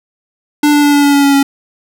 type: tone with pitch steps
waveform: square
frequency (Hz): 295 / 292.5 / 289.9 / 287.4 / 285 / 282.5 / 280.1 / 277.6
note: D4 / D4 / D4 / D4 / C#4 / C#4 / C#4 / C#4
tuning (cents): +8 / -7 / -22 / -37 / +48 / +33 / +18 / +3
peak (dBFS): -7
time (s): 0.63-1.43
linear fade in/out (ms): 5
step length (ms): 100
effects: none